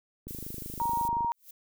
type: click train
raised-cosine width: 3 ms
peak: -28 dBFS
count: 26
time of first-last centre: 0.27-1.247 s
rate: 25.6 Hz
type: noise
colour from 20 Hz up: violet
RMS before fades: -42 dBFS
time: 0.28-1.08 s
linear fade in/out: 0 ms
type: tone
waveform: sine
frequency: 938 Hz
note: A#5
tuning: 11 cents sharp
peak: -26 dBFS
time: 0.8-1.32 s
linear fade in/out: 0 ms
type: noise with exponential growth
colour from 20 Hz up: violet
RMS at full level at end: -44 dBFS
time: 1.32-1.51 s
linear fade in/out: 5 ms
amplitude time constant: 40 ms
effects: none